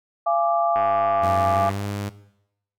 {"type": "chord", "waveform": "sine", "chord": "D diminished", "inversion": "first", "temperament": "equal with one note detuned", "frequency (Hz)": [684.5, 830.6, 1174.7], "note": ["F5", "Ab5", "D6"], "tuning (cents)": [-35, 0, 0], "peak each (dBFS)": [-20, -25, -24], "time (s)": [0.26, 1.7], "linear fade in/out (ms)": 10}
{"type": "click train", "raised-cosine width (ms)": 0.5, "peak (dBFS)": -17, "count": 100, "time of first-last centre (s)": [0.76, 1.712], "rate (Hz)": 104}
{"type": "tone with pitch glide", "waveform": "sawtooth", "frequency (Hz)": [92.9, 101.31], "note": ["F#2", "G#2"], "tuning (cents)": [7, -42], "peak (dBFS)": -22, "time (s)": [1.22, 2.1], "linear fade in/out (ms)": 20, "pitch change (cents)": 151, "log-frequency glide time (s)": [1.47, 1.82]}
{"effects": ["noise-tail reverb RT60 0.8 s tail -17 dB re dry"]}